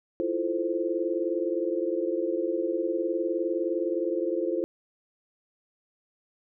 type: chord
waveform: sine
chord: F major seventh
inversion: third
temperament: equal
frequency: 329.6 / 349.2 / 440 / 523.3 Hz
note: E4 / F4 / A4 / C5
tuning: 0 / 0 / 0 / 0 cents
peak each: -31 / -29 / -33 / -31 dBFS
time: 0.2-4.64 s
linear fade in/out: 0 ms
effects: none